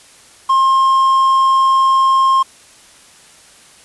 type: tone with quantisation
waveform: triangle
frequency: 1065 Hz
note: C6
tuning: 30 cents sharp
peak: -7 dBFS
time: 0.49-2.43 s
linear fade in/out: 10 ms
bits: 6
effects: white hiss -44 dBFS RMS until 3.84 s + resampled to 24000 Hz